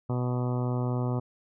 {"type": "harmonic tone", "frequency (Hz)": 124, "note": "B2", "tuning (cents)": 7, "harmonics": [1, 2, 3, 4, 5, 6, 7, 8, 9, 10], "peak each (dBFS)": [-27, -33, -37, -39, -41, -43, -44, -45, -46, -47], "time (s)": [0.09, 1.2], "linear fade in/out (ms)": 10, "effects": []}